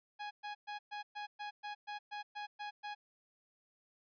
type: tone bursts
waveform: sawtooth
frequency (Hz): 830.6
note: G#5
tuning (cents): 0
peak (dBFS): -37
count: 12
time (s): 0.19-2.95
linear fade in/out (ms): 20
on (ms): 120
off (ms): 120
effects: resampled to 11025 Hz